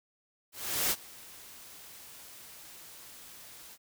white noise with ADSR envelope, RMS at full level -28 dBFS, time 0.52-3.78 s, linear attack 390 ms, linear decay 46 ms, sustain -22 dB, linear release 49 ms, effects none

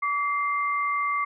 sine tone pair together, 1147.8 / 2093 Hz, D6 / C7, -40 / 0 cents, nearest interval minor seventh, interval 1040 cents, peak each -24 / -29 dBFS, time 0.02-1.25 s, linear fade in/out 10 ms, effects none

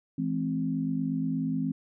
sine chord, E augmented, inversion none, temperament equal with one note detuned, 164.81 / 212.6 / 261.6 Hz, E3 / G#3 / B#3, 0 / +41 / 0 cents, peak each -31 / -34 / -29 dBFS, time 0.18-1.72 s, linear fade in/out 5 ms, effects none

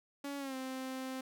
sawtooth tone with pitch glide, 281.7 to 261.3 Hz, C#4 to C4, +28 to -2 cents, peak -35 dBFS, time 0.24-1.21 s, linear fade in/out 5 ms, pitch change -130 cents, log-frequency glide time 0.38-0.55 s, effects none

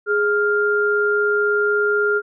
sine tone pair together, 415.3 / 1400.9 Hz, G#4 / F6, 0 / +5 cents, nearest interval octave + major sixth, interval 2105 cents, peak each -18 dBFS, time 0.06-2.22 s, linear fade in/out 50 ms, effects none

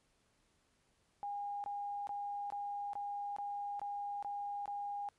sine tone bursts, 813 Hz, G#5, 37 cents flat, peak -38 dBFS, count 9, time 1.23-5.088 s, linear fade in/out 0 ms, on 410 ms, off 21 ms, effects pink hiss -75 dBFS RMS until 5.18 s + resampled to 24000 Hz

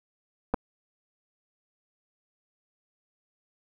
clicks, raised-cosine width 1 ms, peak -12 dBFS, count 2, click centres 0.539 / 0.543 s, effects 9-bit

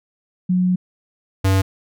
sine / square tone pair in turn, 182 / 95.99 Hz, F#3 / G2, -28 / -36 cents, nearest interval major seventh, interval 1108 cents, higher first, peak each -14 dBFS, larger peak neither, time 0.49-0.76 / 1.44-1.62 s, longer first, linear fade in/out 10 ms, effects none

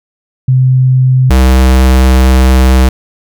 sine / square tone pair in turn, 129.2 / 64.6 Hz, C3 / C2, -21 / -21 cents, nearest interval octave, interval 1200 cents, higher first, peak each -4 dBFS, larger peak neither, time 0.48-1.3 / 1.3-2.89 s, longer second, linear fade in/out 5 ms, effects none

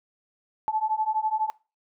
sine beating tone pair, 862 / 874 Hz, A5 / A5, -36 / -12 cents, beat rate 12 Hz, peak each -27 / -26 dBFS, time 0.68-1.5 s, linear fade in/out 0 ms, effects noise-tail reverb RT60 0.3 s tail -23 dB re dry

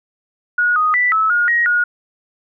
sine tone with pitch steps, 1450 / 1245 / 1975 / 1301 / 1432 / 1888 / 1442 Hz, F#6 / D#6 / B6 / E6 / F6 / A#6 / F#6, -35 / +1 / 0 / -23 / +43 / +22 / -45 cents, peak -12 dBFS, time 0.58-1.84 s, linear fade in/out 5 ms, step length 180 ms, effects none

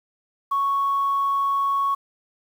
sine tone, 1108.7 Hz, C#6, in tune, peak -18 dBFS, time 0.51-1.95 s, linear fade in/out 10 ms, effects tanh soft clip ceiling -15 dBFS + 8-bit

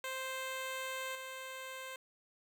10% pulse tone with level steps, 523.3 Hz, C5, in tune, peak -30 / -35 dBFS, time 0.04-1.96 s, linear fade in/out 2 ms, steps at 1.15 s, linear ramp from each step 2 ms, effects none

